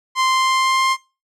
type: tone with pitch glide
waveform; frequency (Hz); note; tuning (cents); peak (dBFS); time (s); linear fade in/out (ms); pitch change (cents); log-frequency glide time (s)
sawtooth; 1043 to 1055.7; C6 to C6; -6 to +15; -11; 0.15-0.97; 50; +21; 0.26-0.86
effects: noise-tail reverb RT60 0.3 s tail -21 dB re dry + low-pass 7000 Hz 12 dB/octave